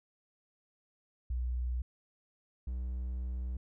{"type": "tone pair in turn", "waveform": ["sine", "triangle"], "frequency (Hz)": [61.4, 62.26], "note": ["B1", "B1"], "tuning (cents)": [-9, 15], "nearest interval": "unison", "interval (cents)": 24, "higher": "second", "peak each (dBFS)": [-31, -32], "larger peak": "first", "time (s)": [[1.3, 1.82], [2.67, 3.57]], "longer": "second", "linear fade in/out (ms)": 5, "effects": []}